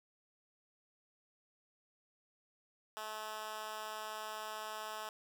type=tone with high-pass filter; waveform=10% pulse; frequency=215.8 Hz; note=A3; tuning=33 cents flat; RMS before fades=-44 dBFS; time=2.97-5.09 s; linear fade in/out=0 ms; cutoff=800 Hz; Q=0.93; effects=none